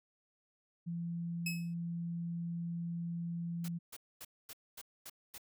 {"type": "tone", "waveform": "sine", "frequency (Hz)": 170, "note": "F3", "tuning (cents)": -46, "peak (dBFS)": -36, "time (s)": [0.86, 3.79], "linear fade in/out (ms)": 20}
{"type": "tone with exponential decay", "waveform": "sawtooth", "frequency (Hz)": 2574, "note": "E7", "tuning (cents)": -42, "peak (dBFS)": -30, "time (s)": [1.46, 1.74], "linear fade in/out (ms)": 5, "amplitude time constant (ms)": 59}
{"type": "noise bursts", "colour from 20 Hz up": "white", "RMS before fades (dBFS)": -48, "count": 7, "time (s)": [3.64, 5.381], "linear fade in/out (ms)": 5, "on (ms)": 43, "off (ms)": 240}
{"effects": []}